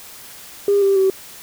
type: tone with pitch steps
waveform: sine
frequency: 403.4 / 393 / 383 Hz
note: G4 / G4 / G4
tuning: +50 / +4 / -40 cents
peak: -11 dBFS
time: 0.68-1.1 s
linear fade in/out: 2 ms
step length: 140 ms
effects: tanh soft clip ceiling -7 dBFS + white hiss -39 dBFS RMS until 1.42 s